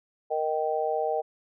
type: chord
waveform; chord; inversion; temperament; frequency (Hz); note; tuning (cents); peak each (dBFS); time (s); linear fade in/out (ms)
sine; Eb major; second; just; 466.7 / 622.3 / 777.8; Bb4 / Eb5 / G5; +2 / 0 / -14; -29; 0.3-1.22; 20
effects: none